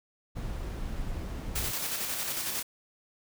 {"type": "noise", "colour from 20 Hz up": "brown", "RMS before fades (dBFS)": -35, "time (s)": [0.35, 1.72], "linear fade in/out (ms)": 20}
{"type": "noise with tremolo", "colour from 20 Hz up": "white", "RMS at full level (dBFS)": -32, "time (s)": [1.55, 2.63], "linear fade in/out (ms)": 10, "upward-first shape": "square", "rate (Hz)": 11, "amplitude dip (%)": 30}
{"effects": []}